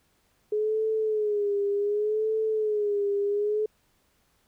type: tone with vibrato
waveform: sine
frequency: 420.5 Hz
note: G#4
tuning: 22 cents sharp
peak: -23 dBFS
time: 0.52-3.66 s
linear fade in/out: 5 ms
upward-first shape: sine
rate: 0.67 Hz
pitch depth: 74 cents each way
effects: pink hiss -68 dBFS RMS until 4.47 s